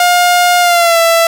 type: tone with pitch glide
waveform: sawtooth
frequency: 710 to 666.3 Hz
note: F5 to E5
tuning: +28 to +18 cents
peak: -3 dBFS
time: 0-1.27 s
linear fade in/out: 2 ms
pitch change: -110 cents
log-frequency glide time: 0.6-0.99 s
effects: none